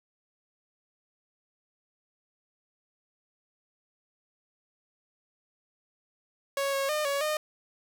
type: tone with pitch steps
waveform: sawtooth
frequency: 554 / 548 / 607 / 561 / 611 Hz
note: C#5 / C#5 / D#5 / C#5 / D#5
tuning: -1 / -20 / -43 / +21 / -32 cents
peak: -23 dBFS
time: 6.57-7.37 s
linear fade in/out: 2 ms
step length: 160 ms
effects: none